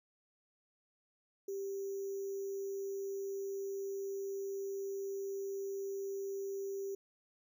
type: tone with sample-and-hold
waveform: sine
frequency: 392 Hz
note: G4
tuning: in tune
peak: -37 dBFS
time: 1.48-6.95 s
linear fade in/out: 5 ms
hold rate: 6300 Hz
effects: none